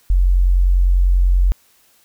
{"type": "tone", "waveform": "sine", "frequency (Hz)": 45.13, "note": "F#1", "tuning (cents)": -42, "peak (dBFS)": -10, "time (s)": [0.1, 1.52], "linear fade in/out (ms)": 0, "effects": ["white hiss -55 dBFS RMS until 2.04 s"]}